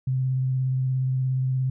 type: tone with vibrato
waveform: sine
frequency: 130.2 Hz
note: C3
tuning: 8 cents flat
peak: -21 dBFS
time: 0.07-1.7 s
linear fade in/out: 5 ms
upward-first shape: square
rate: 17 Hz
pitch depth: 13 cents each way
effects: none